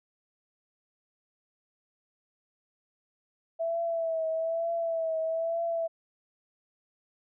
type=tone with vibrato; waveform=sine; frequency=658 Hz; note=E5; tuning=3 cents flat; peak=-27 dBFS; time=3.59-5.88 s; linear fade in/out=20 ms; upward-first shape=triangle; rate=1.1 Hz; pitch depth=48 cents each way; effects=none